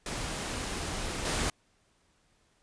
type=noise with level steps; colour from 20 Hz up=pink; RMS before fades=-35 / -30 dBFS; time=0.06-1.5 s; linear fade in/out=2 ms; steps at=1.25 s; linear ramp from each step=2 ms; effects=pink hiss -69 dBFS RMS until 2.62 s + resampled to 22050 Hz